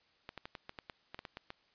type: clicks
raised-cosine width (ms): 0.3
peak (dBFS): -27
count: 12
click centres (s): 0.291 / 0.377 / 0.455 / 0.552 / 0.694 / 0.788 / 0.898 / 1.145 / 1.191 / 1.252 / 1.371 / 1.504
effects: white hiss -70 dBFS RMS until 1.74 s + resampled to 11025 Hz